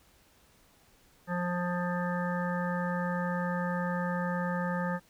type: harmonic tone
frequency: 176.9 Hz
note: F3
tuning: 23 cents sharp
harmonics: 1 / 3 / 5 / 7 / 9 / 10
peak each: -31 / -36 / -38 / -39 / -41 / -41 dBFS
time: 1.27-5 s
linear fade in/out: 50 ms
effects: pink hiss -63 dBFS RMS until 5.09 s